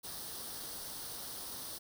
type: noise with comb filter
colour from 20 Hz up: white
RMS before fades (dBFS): -44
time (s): 0.03-1.79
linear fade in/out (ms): 20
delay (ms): 0.21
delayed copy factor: +0.65
effects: none